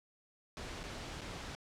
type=noise with dropouts; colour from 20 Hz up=pink; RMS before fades=-44 dBFS; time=0.57-1.55 s; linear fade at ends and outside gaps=0 ms; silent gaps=0.832-0.838 / 1.21-1.216 s; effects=low-pass 6000 Hz 12 dB/octave